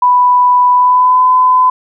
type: tone with pitch glide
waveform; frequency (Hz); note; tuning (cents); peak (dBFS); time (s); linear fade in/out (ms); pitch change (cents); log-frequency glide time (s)
sine; 990 to 1012; B5 to B5; +4 to +42; -5; 0.02-1.7; 5; +38; 0.73-1.23
effects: none